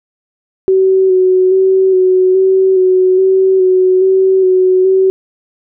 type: tone with vibrato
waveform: sine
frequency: 375.5 Hz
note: F#4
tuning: 26 cents sharp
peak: -6 dBFS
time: 0.68-5.1 s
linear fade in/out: 0 ms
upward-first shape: square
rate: 1.2 Hz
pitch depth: 20 cents each way
effects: none